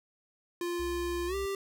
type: tone with pitch glide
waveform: square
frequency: 348.3 to 393.2 Hz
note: F4 to G4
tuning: -5 to +5 cents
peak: -32 dBFS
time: 0.61-1.55 s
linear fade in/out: 2 ms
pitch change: +210 cents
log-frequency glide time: 1.27-1.35 s
type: tone with vibrato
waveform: sine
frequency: 63.2 Hz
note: B1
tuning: 41 cents sharp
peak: -39 dBFS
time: 0.79-1.46 s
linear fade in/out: 10 ms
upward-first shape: sine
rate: 7.6 Hz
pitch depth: 10 cents each way
effects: none